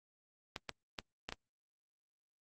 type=clicks; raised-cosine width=0.2 ms; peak=-21 dBFS; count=5; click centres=0.562 / 0.693 / 0.988 / 1.29 / 1.324 s; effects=Opus 32 kbps